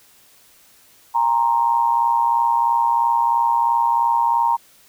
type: tone with amplitude modulation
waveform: sine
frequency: 932.3 Hz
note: A#5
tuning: in tune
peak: -11 dBFS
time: 1.14-4.57 s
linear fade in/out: 20 ms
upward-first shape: sine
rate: 123 Hz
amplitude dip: 75%
effects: white hiss -52 dBFS RMS until 4.88 s